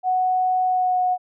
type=tone with pitch glide; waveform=sine; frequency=740 to 731.5 Hz; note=F#5 to F#5; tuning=0 to -20 cents; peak=-17 dBFS; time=0.03-1.18 s; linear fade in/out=50 ms; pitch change=-20 cents; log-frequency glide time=0.65-0.99 s; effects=none